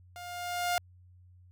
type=tone with level ramp; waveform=sawtooth; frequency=707 Hz; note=F5; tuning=21 cents sharp; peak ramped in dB=-39 to -22 dBFS; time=0.16-0.78 s; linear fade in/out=0 ms; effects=added 90 Hz sine -54 dBFS peak until 1.51 s